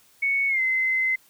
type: tone with pitch glide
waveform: sine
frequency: 2217 to 2057 Hz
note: C#7 to C7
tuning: 0 to -30 cents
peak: -20 dBFS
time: 0.22-1.16 s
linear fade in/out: 10 ms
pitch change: -130 cents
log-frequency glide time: 0.48-0.61 s
effects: white hiss -58 dBFS RMS until 1.29 s